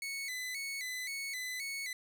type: tone with vibrato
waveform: sawtooth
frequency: 2108 Hz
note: C7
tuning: 12 cents sharp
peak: -34 dBFS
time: 0.02-1.93 s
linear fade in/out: 2 ms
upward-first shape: square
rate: 1.9 Hz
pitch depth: 83 cents each way
effects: none